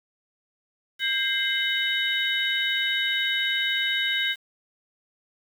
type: tone cluster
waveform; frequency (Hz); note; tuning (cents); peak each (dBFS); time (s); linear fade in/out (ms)
sine; 1595 / 2095 / 2999 / 3759; G6 / C7 / F#7 / A#7; +30 / +2 / +23 / +14; -28; 0.99-4.36; 50
effects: 8-bit